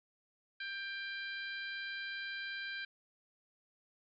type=harmonic tone with a mistuned harmonic; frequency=791 Hz; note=G5; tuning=15 cents sharp; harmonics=2 / 3 / 4 / 5 / 6; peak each=-41 / -47 / -50 / -49 / -55 dBFS; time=0.6-2.85 s; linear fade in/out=5 ms; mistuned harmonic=5; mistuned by=+19 cents; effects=none